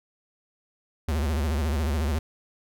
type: tone with vibrato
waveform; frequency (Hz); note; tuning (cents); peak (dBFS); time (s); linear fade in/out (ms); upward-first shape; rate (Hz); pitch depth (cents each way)
square; 75; D2; +37; -24; 1.08-2.19; 5; sine; 14; 160
effects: none